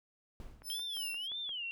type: noise with exponential decay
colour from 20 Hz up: brown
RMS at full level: -44 dBFS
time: 0.4-0.91 s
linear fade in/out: 1 ms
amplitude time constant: 110 ms
type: click train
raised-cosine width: 0.5 ms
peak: -39 dBFS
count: 6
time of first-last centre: 0.62-1.493 s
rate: 5.73 Hz
type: tone with tremolo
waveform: 10% pulse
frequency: 5274 Hz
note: E8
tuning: in tune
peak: -34 dBFS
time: 0.63-1.28 s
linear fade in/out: 50 ms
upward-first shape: sine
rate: 3.1 Hz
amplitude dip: 85%
type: tone with vibrato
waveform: sine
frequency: 3136 Hz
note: G7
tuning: in tune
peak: -37 dBFS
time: 0.7-1.71 s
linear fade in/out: 0 ms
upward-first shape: sine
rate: 1.8 Hz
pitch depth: 240 cents each way
effects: none